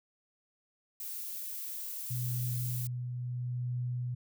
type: noise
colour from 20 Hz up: violet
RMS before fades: -40 dBFS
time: 1-2.87 s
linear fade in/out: 2 ms
type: tone with tremolo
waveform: sine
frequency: 123.4 Hz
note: B2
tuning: 1 cent flat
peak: -31 dBFS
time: 2.1-4.15 s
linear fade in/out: 10 ms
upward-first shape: triangle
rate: 0.74 Hz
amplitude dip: 35%
effects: none